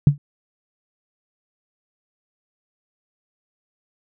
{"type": "tone with exponential decay", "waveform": "sine", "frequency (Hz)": 143.6, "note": "D3", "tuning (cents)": -39, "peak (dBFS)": -4, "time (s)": [0.07, 0.18], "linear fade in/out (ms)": 2, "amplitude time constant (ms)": 23, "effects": []}